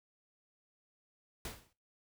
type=noise with exponential decay; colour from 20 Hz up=pink; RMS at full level=-39 dBFS; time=1.45-1.73 s; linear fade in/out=2 ms; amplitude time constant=60 ms; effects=noise-tail reverb RT60 0.3 s tail -18 dB re dry